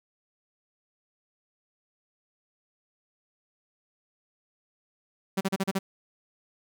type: tone bursts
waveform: sawtooth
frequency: 193 Hz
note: G3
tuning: 27 cents flat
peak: -20 dBFS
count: 6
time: 5.37-5.79 s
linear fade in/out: 10 ms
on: 40 ms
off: 36 ms
effects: none